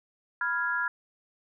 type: chord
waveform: sine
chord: F diminished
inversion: second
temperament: equal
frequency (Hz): 987.8 / 1396.9 / 1661.2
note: Cb6 / F6 / Ab6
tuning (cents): 0 / 0 / 0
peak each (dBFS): -34 / -29 / -30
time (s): 0.41-0.88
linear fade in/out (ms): 2
effects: none